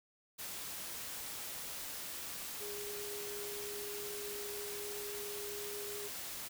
sine tone in noise, 410.9 Hz, G#4, 18 cents flat, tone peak -44 dBFS, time 2.6-6.09 s, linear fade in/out 20 ms, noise white, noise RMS -44 dBFS, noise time 0.38-6.49 s, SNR -3 dB, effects none

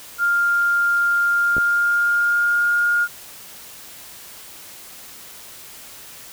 sine tone with pitch glide, 1401 to 1419.7 Hz, F6 to F6, +5 to +28 cents, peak -15 dBFS, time 0.18-3.08 s, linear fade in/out 50 ms, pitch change +23 cents, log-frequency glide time 1.31-2.83 s
clicks, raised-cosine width 2 ms, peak -15 dBFS, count 2, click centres 1.567 / 1.582 s
effects white hiss -40 dBFS RMS until 6.32 s

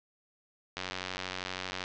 click train, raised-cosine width 0.2 ms, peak -17 dBFS, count 100, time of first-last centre 0.77-1.839 s, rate 92.6 Hz, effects low-pass 5000 Hz 12 dB/octave

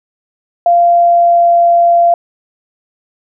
sine tone with pitch glide, 692 to 688 Hz, F5 to F5, -16 to -26 cents, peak -5 dBFS, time 0.66-2.14 s, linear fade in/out 2 ms, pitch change -10 cents, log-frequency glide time 0.81-1.57 s, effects none

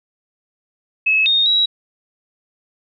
sine tone with pitch steps, 2584 / 3695 / 3870 Hz, E7 / A#7 / B7, -35 / -16 / -36 cents, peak -12 dBFS, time 1.06-1.66 s, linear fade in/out 10 ms, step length 200 ms, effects none

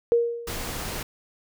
sine tone with exponential decay, 470 Hz, A#4, 14 cents sharp, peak -14 dBFS, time 0.12-0.72 s, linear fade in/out 0 ms, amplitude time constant 130 ms
pink noise, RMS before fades -32 dBFS, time 0.47-1.03 s, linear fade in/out 5 ms
effects none

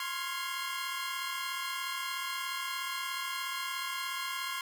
20% pulse chord, Db major seventh, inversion third, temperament equal with one note detuned, 1046.5 / 1083.4 / 1396.9 / 1661.2 Hz, C6 / Db6 / F6 / Ab6, 0 / -40 / 0 / 0 cents, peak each -33 / -36 / -36 / -37 dBFS, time 0-4.61 s, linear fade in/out 2 ms, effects none

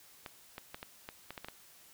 clicks, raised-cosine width 0.3 ms, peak -26 dBFS, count 9, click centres 0.262 / 0.581 / 0.745 / 0.829 / 1.089 / 1.306 / 1.378 / 1.446 / 1.485 s, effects white hiss -59 dBFS RMS until 1.93 s

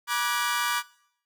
sawtooth chord, G# half-diminished seventh, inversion first, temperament equal with one note detuned, 963.5 / 1174.7 / 1480 / 1661.2 Hz, B5 / D6 / F#6 / G#6, -43 / 0 / 0 / 0 cents, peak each -26 / -25 / -28 / -29 dBFS, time 0.07-0.83 s, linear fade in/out 50 ms, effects noise-tail reverb RT60 0.7 s tail -21 dB re dry

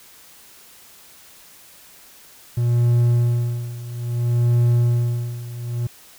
triangle tone with tremolo, 119.7 Hz, A#2, 46 cents sharp, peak -11 dBFS, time 2.57-5.87 s, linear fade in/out 5 ms, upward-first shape sine, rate 0.6 Hz, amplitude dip 85%, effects white hiss -47 dBFS RMS until 6.18 s

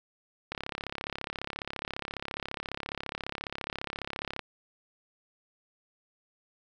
click train, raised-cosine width 0.3 ms, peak -18 dBFS, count 135, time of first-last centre 0.52-4.393 s, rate 34.6 Hz, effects none

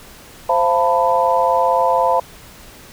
sine tone cluster, 522 / 685 / 890 / 994 Hz, C5 / F5 / A5 / B5, -4 / -34 / +20 / +11 cents, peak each -18 dBFS, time 0.49-2.2 s, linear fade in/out 5 ms, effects pink hiss -41 dBFS RMS until 2.92 s

